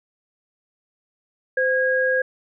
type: tone pair together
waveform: sine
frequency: 516.3 / 1639 Hz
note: C5 / G#6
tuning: -23 / -23 cents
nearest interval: octave + minor sixth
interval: 2000 cents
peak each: -20 dBFS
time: 1.57-2.22 s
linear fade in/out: 5 ms
effects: none